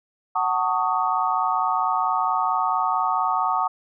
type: chord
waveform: sine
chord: D# half-diminished seventh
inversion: first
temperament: just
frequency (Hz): 746.7 / 896 / 1120.1 / 1244.5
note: F#5 / A5 / C#6 / D#6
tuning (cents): +16 / +31 / +18 / 0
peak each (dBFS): -25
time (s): 0.35-3.68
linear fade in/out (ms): 10
effects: none